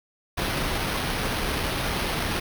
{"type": "noise with sample-and-hold", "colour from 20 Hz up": "pink", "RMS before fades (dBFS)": -27, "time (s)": [0.37, 2.4], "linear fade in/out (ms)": 10, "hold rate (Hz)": 7350, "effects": []}